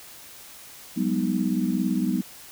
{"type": "chord", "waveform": "sine", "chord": "G# minor seventh", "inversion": "third", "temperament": "equal with one note detuned", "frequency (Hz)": [185, 202.7, 246.9, 311.1], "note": ["F#3", "G#3", "B3", "D#4"], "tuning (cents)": [0, -42, 0, 0], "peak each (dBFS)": [-27, -27, -26, -29], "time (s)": [0.96, 2.22], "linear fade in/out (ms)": 20, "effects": ["white hiss -45 dBFS RMS until 2.51 s"]}